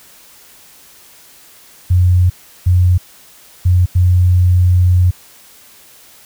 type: tone bursts at uneven times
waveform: sine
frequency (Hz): 90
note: F#2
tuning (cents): -47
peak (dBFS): -7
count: 4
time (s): 1.9-2.3 / 2.66-2.98 / 3.65-3.86 / 3.95-5.11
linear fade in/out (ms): 10
effects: white hiss -43 dBFS RMS until 6.25 s